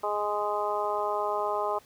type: harmonic tone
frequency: 207.7 Hz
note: G#3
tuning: in tune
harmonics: 2 / 3 / 4 / 5 / 6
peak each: -33 / -32 / -32 / -32 / -35 dBFS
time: 0.03-1.79 s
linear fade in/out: 10 ms
effects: pink hiss -57 dBFS RMS until 1.85 s + high-pass 80 Hz 12 dB/octave